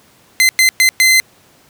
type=tone bursts at uneven times; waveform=sawtooth; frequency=2063 Hz; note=C7; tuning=25 cents flat; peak=-4 dBFS; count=4; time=0.4-0.49 / 0.59-0.69 / 0.8-0.89 / 1-1.2 s; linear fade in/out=0 ms; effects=pink hiss -49 dBFS RMS until 1.69 s + high-pass 100 Hz 12 dB/octave